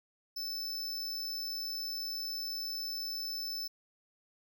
square tone, 5274 Hz, E8, in tune, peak -36 dBFS, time 0.36-3.68 s, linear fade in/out 10 ms, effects none

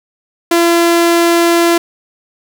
sawtooth tone, 340 Hz, F4, 46 cents flat, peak -4 dBFS, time 0.51-1.78 s, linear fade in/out 5 ms, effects none

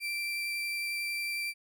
35% pulse tone with vibrato, 2349 Hz, D7, in tune, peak -30 dBFS, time 0-1.54 s, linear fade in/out 50 ms, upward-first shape triangle, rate 11 Hz, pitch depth 10 cents each way, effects none

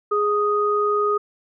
sine tone pair together, 415.3 / 1244.5 Hz, G#4 / D#6, 0 / 0 cents, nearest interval octave + perfect fifth, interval 1900 cents, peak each -20 dBFS, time 0.11-1.18 s, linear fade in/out 10 ms, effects none

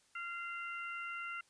harmonic tone, 691 Hz, F5, 19 cents flat, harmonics 2 / 3 / 4, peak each -42 / -46 / -47 dBFS, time 0.15-1.41 s, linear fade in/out 5 ms, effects white hiss -70 dBFS RMS until 1.49 s + resampled to 22050 Hz

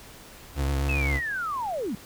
35% pulse tone with vibrato, 69.3 Hz, C#2, in tune, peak -22 dBFS, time 0.55-1.21 s, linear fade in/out 50 ms, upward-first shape triangle, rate 7.6 Hz, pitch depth 48 cents each way
sine linear sweep, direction down, 2637 to 172.7 Hz, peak -27 dBFS, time 0.89-1.95 s, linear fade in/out 2 ms
effects pink hiss -47 dBFS RMS until 2.05 s

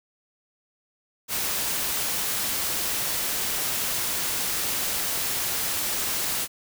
white noise, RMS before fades -27 dBFS, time 1.28-6.48 s, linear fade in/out 50 ms, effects none

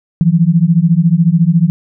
sine beating tone pair, 161.2 / 175.2 Hz, E3 / F3, -38 / +6 cents, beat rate 14 Hz, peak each -10 dBFS, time 0.21-1.7 s, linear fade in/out 0 ms, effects none

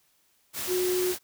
sine tone in noise, 364.1 Hz, F#4, 28 cents flat, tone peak -24 dBFS, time 0.67-1.15 s, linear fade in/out 50 ms, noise white, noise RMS -33 dBFS, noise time 0.53-1.19 s, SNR +6 dB, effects white hiss -67 dBFS RMS until 1.23 s

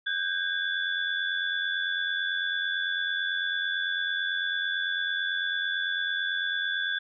sine tone cluster, 1530 / 1619 / 3452 Hz, G6 / G#6 / A7, -42 / -45 / -34 cents, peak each -33 / -29 / -32 dBFS, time 0.06-6.99 s, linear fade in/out 10 ms, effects none

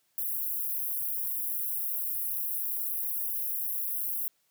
white high-pass noise, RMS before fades -32 dBFS, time 0.18-4.28 s, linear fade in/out 0 ms, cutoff 11000 Hz, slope 48 dB/octave, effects white hiss -72 dBFS RMS until 4.5 s + high-pass 80 Hz 12 dB/octave

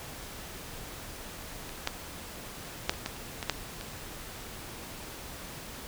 clicks, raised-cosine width 0.2 ms, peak -26 / -10 / -7 / -28 / -15 / -17 / -8 / -21 dBFS, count 8, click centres 1.693 / 1.874 / 2.895 / 2.938 / 3.061 / 3.428 / 3.497 / 3.811 s, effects pink hiss -43 dBFS RMS until 5.87 s

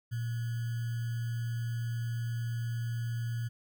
sine tone with sample-and-hold, 116.9 Hz, A#2, 5 cents sharp, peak -31 dBFS, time 0.11-3.49 s, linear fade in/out 20 ms, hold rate 1575 Hz, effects none

